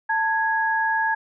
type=tone pair together; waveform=sine; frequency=889.2 / 1661.2 Hz; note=A5 / G#6; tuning=+18 / 0 cents; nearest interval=major seventh; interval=1082 cents; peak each=-22 dBFS; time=0.09-1.15 s; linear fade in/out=10 ms; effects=none